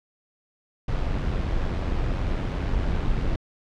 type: noise with amplitude modulation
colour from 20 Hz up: brown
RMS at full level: -23 dBFS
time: 0.88-3.36 s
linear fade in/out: 5 ms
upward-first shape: sine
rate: 92.3 Hz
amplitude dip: 40%
effects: low-pass 4000 Hz 12 dB/octave